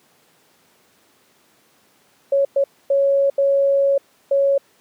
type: tone bursts at uneven times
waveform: sine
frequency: 554.4 Hz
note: C#5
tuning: in tune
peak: -13 dBFS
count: 5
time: 2.32-2.45 / 2.56-2.64 / 2.9-3.3 / 3.38-3.98 / 4.31-4.58 s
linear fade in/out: 5 ms
effects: pink hiss -57 dBFS RMS until 4.8 s + high-pass 200 Hz 12 dB/octave